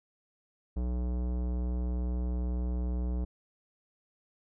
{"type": "tone with tanh clipping", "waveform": "sine", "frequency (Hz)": 61.1, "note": "B1", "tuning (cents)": -18, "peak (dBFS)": -31, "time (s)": [0.76, 3.25], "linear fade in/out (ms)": 10, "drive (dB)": 18, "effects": []}